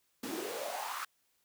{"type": "noise with high-pass filter sweep", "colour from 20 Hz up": "pink", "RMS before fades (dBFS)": -39, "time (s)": [0.23, 1.05], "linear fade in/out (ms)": 5, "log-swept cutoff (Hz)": [250, 1300], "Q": 5.5, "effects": ["white hiss -75 dBFS RMS until 1.44 s"]}